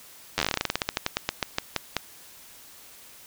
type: slowing click train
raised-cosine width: 0.2 ms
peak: -6 dBFS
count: 25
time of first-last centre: 0.38-1.967 s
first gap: 10 ms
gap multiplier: 1.14
effects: white hiss -49 dBFS RMS until 3.26 s